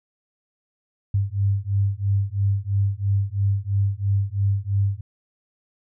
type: beating tone pair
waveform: sine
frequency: 98 / 101 Hz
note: G2 / G#2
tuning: 0 / -48 cents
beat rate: 3 Hz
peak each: -22 dBFS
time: 1.14-5.01 s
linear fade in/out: 5 ms
effects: none